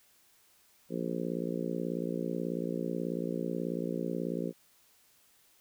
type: harmonic tone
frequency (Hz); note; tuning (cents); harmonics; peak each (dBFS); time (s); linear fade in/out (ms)
58.3; A#1; +1; 3 / 4 / 5 / 6 / 7 / 8 / 9; -37 / -38 / -39 / -40 / -40 / -41 / -42; 0.89-4.53; 50
effects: white hiss -65 dBFS RMS until 5.6 s